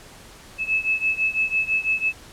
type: beating tone pair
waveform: sine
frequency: 2599 / 2605 Hz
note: E7 / E7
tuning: -25 / -21 cents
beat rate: 6 Hz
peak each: -22 / -24 dBFS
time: 0.58-2.13 s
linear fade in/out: 50 ms
effects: pink hiss -45 dBFS RMS until 2.32 s + low-pass 11000 Hz 12 dB/octave